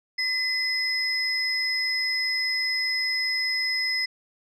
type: tone pair together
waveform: sine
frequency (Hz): 2027 / 5108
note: B6 / D#8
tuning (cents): +45 / +45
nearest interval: octave + major third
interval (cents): 1600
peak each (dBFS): -25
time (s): 0.18-4.06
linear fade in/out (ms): 10
effects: tanh soft clip ceiling -17 dBFS